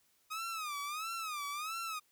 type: tone with vibrato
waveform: sawtooth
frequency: 1244.5 Hz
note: D#6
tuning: in tune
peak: -34 dBFS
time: 0.3-2 s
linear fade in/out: 20 ms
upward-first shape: sine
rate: 1.5 Hz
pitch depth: 150 cents each way
effects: white hiss -72 dBFS RMS until 2.11 s